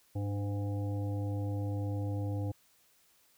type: harmonic tone with a mistuned harmonic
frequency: 101.9 Hz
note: G#2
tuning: 32 cents flat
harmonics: 1 / 3 / 5 / 7 / 8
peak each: -32 / -40 / -44 / -52 / -51 dBFS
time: 0.15-2.52 s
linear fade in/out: 10 ms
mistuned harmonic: 3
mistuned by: -41 cents
effects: white hiss -67 dBFS RMS until 3.37 s